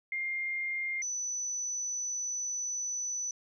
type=tone pair in turn; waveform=sine; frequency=2114 / 5979 Hz; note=C7 / F#8; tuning=+17 / +17 cents; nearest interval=octave + tritone; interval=1800 cents; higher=second; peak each=-31 / -32 dBFS; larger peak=first; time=0.12-1.02 / 1.02-3.31 s; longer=second; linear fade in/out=2 ms; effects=none

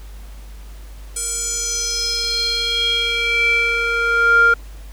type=tone with band-pass filter sweep; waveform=square; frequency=466.2 Hz; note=A#4; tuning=in tune; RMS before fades=-18 dBFS; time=1.16-4.54 s; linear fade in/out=5 ms; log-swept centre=8500 to 1300 Hz; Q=5.4; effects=added 50 Hz sine -33 dBFS peak until 4.92 s + pink hiss -47 dBFS RMS until 4.92 s

